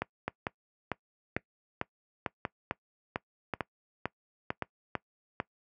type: two click trains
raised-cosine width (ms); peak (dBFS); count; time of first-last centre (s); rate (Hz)
0.5; -16 / -15; 5 / 13; 0.28-4.623 / 0.02-5.401; 0.921 / 2.23
effects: noise-tail reverb RT60 0.1 s tail -22 dB re dry + high-pass 80 Hz 12 dB/octave